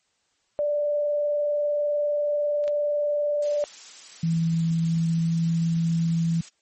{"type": "tone with vibrato", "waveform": "sine", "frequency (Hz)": 587.3, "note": "D5", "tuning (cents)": 0, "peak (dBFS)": -21, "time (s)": [0.59, 3.64], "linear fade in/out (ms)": 0, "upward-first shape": "square", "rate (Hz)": 20, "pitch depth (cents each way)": 15}
{"type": "clicks", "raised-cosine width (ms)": 0.2, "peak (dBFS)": [-31, -22], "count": 2, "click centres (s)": [2.64, 2.679]}
{"type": "noise", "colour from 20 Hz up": "blue", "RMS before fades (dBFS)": -39, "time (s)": [3.42, 6.49], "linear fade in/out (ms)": 5}
{"type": "tone with pitch glide", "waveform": "sine", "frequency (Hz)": [164.81, 165.86], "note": ["E3", "E3"], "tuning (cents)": [0, 11], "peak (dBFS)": -20, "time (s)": [4.23, 6.41], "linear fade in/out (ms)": 5, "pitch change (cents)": 11, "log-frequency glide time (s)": [4.84, 5.56]}
{"effects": ["white hiss -70 dBFS RMS until 6.61 s", "MP3 32 kbps"]}